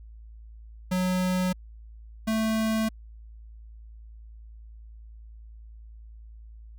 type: tone pair in turn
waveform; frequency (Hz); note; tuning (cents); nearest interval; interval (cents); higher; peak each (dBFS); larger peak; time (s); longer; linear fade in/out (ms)
square; 183.5 / 220.6; F#3 / A3; -14 / +5; minor third; 319; second; -24; neither; 0.91-1.53 / 2.27-2.89; neither; 10
effects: added 55 Hz sine -43 dBFS peak until 6.78 s